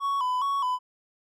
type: tone with vibrato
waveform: triangle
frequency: 1057 Hz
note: C6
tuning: 17 cents sharp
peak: -22 dBFS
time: 0-0.79 s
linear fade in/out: 50 ms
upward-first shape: square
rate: 2.4 Hz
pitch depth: 91 cents each way
effects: none